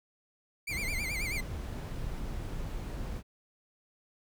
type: tone with vibrato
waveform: 40% pulse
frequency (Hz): 2217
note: C#7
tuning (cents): 0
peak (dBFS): -33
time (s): 0.67-1.41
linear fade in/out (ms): 10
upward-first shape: sine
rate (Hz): 9.3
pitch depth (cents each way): 140
type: noise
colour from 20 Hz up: brown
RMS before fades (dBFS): -37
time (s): 0.68-3.23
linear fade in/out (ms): 50
effects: none